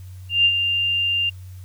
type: tone with ADSR envelope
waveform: sine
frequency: 2794 Hz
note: F7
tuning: in tune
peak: -11 dBFS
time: 0.29-1.3 s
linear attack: 160 ms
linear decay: 59 ms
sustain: -7 dB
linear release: 11 ms
effects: added 92 Hz sine -35 dBFS peak until 1.64 s + white hiss -55 dBFS RMS until 1.64 s